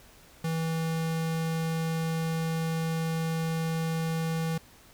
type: tone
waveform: square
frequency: 162.7 Hz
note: E3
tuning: 22 cents flat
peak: -28 dBFS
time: 0.44-4.58 s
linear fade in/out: 5 ms
effects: pink hiss -55 dBFS RMS until 4.93 s